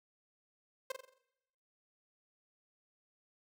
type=tone with echo; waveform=sawtooth; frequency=523.3 Hz; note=C5; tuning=in tune; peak=-31 dBFS; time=0.9-0.92 s; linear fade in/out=5 ms; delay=44 ms; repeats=6; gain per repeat=-6 dB; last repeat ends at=1.184 s; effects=noise-tail reverb RT60 1.0 s tail -22 dB re dry